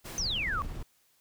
pink noise, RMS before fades -42 dBFS, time 0.04-0.2 s, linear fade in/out 20 ms
sine exponential sweep, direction down, 6272 to 1086 Hz, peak -29 dBFS, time 0.18-0.62 s, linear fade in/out 0 ms
brown noise with tremolo, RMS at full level -36 dBFS, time 0.19-0.83 s, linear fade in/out 5 ms, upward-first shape sine, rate 18 Hz, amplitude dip 30%
effects white hiss -68 dBFS RMS until 1.2 s

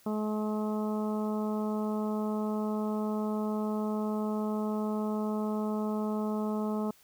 harmonic tone, 213.3 Hz, G#3, 46 cents sharp, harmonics 1 / 2 / 3 / 4 / 5 / 6, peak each -30 / -36 / -40 / -42 / -44 / -46 dBFS, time 0.06-6.91 s, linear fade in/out 5 ms, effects white hiss -61 dBFS RMS until 7.03 s

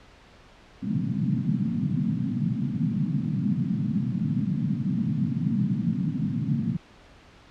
white band-pass noise, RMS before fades -26 dBFS, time 0.82-6.77 s, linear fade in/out 10 ms, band 120 to 240 Hz, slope 48 dB/octave, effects pink hiss -52 dBFS RMS until 7.5 s + low-pass 4000 Hz 12 dB/octave

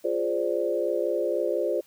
sine chord, D half-diminished seventh, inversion first, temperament equal, 349.2 / 415.3 / 523.3 / 587.3 Hz, F4 / Ab4 / C5 / D5, 0 / 0 / 0 / 0 cents, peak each -29 / -30 / -28 / -29 dBFS, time 0.04-1.81 s, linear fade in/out 10 ms, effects white hiss -59 dBFS RMS until 1.86 s

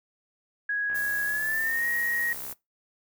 sine tone with pitch glide, 1661.2 to 1886.3 Hz, G#6 to A#6, 0 to +20 cents, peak -25 dBFS, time 0.69-2.33 s, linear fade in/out 5 ms, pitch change +220 cents, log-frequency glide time 1.25-1.87 s
click train, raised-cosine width 0.5 ms, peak -30 dBFS, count 109, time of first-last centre 0.9-2.527 s, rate 66.4 Hz
violet noise, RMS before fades -37 dBFS, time 0.94-2.54 s, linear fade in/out 20 ms
effects noise-tail reverb RT60 0.2 s tail -22 dB re dry

